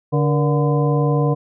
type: harmonic tone with a mistuned harmonic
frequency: 145.4 Hz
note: D3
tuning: 17 cents flat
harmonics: 1 / 2 / 3 / 4 / 5 / 7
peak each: -16 / -24 / -21 / -28 / -28 / -28 dBFS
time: 0.12-1.35 s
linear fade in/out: 20 ms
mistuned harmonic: 3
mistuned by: +130 cents
effects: none